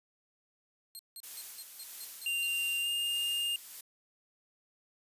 10% pulse tone bursts, 4209 Hz, C8, 9 cents sharp, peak -36 dBFS, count 8, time 0.95-2.468 s, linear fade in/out 0 ms, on 41 ms, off 170 ms
blue noise with tremolo, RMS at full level -43 dBFS, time 1.23-3.81 s, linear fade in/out 5 ms, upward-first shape sine, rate 1.6 Hz, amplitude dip 45%
square tone with pitch glide, 2785 to 2817 Hz, F7 to F7, -5 to +14 cents, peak -31 dBFS, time 2.26-3.56 s, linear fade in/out 2 ms, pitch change +19 cents, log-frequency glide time 2.82-2.87 s
effects resampled to 32000 Hz

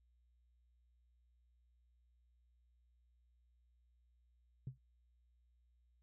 sine tone with exponential decay, 130 Hz, C3, 11 cents flat, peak -36 dBFS, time 4.67-4.78 s, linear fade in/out 2 ms, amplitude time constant 23 ms, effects tanh soft clip ceiling -37 dBFS + added 60 Hz sine -70 dBFS peak until 6.02 s

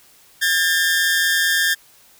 sawtooth tone pair together, 1616 / 1785 Hz, G#6 / A6, -48 / +24 cents, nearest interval major second, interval 172 cents, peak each -15 dBFS, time 0.41-1.75 s, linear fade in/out 20 ms, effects white hiss -51 dBFS RMS until 2.19 s

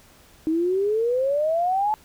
sine exponential sweep, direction up, 311.1 to 870 Hz, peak -19 dBFS, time 0.47-1.94 s, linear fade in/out 0 ms, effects pink hiss -53 dBFS RMS until 2.04 s

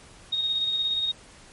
sine tone with tremolo, 3729 Hz, A#7, in tune, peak -22 dBFS, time 0.32-1.12 s, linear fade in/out 10 ms, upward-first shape square, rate 17 Hz, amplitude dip 30%, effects pink hiss -50 dBFS RMS until 1.52 s + MP3 48 kbps

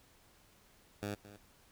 10% pulse tone with echo, 102.4 Hz, G#2, 24 cents flat, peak -29 dBFS, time 1.02-1.15 s, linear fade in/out 10 ms, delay 220 ms, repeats 1, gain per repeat -15 dB, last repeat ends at 1.37 s, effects pink hiss -65 dBFS RMS until 1.71 s

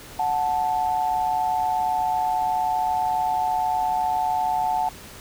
sine tone pair together, 736.1 / 876 Hz, F#5 / A5, -9 / -8 cents, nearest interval minor third, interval 301 cents, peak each -23 dBFS, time 0.19-4.89 s, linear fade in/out 5 ms, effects pink hiss -42 dBFS RMS until 5.2 s

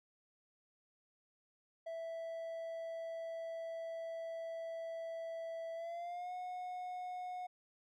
triangle tone with pitch glide, 659.3 to 727.3 Hz, E5 to F#5, 0 to -30 cents, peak -39 dBFS, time 1.86-7.47 s, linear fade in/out 10 ms, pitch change +170 cents, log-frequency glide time 5.74-6.33 s, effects none

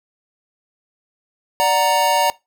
square chord, D augmented, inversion none, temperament equal, 587.3 / 740 / 932.3 Hz, D5 / F#5 / A#5, 0 / 0 / 0 cents, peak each -21 / -21 / -17 dBFS, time 1.6-2.3 s, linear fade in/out 0 ms, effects noise-tail reverb RT60 0.2 s tail -20 dB re dry

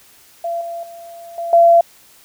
sine tone with level steps, 680 Hz, F5, 46 cents flat, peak -19 / -24 / -33 / -21 / -6 dBFS, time 0.44-1.81 s, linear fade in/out 5 ms, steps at 0.61 / 0.83 / 1.38 / 1.53 s, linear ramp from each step 2 ms, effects white hiss -48 dBFS RMS until 2.24 s

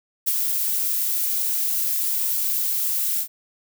violet noise with ADSR envelope, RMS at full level -19 dBFS, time 0.26-3.28 s, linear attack 21 ms, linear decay 30 ms, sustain -4 dB, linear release 83 ms, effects none

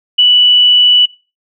sine tone with frequency modulation, 2960 Hz, F#7, in tune, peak -4 dBFS, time 0.18-1.06 s, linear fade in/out 10 ms, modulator 34 Hz, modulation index 0.24, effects noise-tail reverb RT60 0.3 s tail -21 dB re dry

